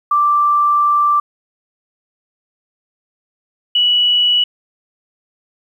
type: tone pair in turn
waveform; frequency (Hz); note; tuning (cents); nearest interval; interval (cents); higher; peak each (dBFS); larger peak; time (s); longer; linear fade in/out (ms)
sine; 1174.7 / 2941; D6 / F#7; 0 / -11; octave + major third; 1589; second; -10; neither; 0.11-1.2 / 3.75-4.44; first; 5
effects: 8-bit